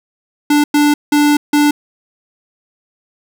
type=tone bursts at uneven times; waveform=square; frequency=293.7 Hz; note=D4; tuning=in tune; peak=-9 dBFS; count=4; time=0.5-0.64 / 0.74-0.94 / 1.12-1.37 / 1.53-1.71 s; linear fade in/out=5 ms; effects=none